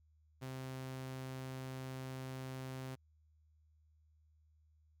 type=tone; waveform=sawtooth; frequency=130.81 Hz; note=C3; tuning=in tune; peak=-39 dBFS; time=0.41-2.96 s; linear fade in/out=20 ms; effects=added 77 Hz sine -67 dBFS peak until 5 s